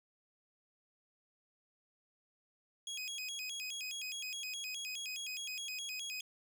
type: tone with vibrato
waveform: 25% pulse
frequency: 2883 Hz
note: F#7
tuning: 46 cents flat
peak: -36 dBFS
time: 2.87-6.21 s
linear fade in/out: 2 ms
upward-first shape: square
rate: 4.8 Hz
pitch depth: 240 cents each way
effects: none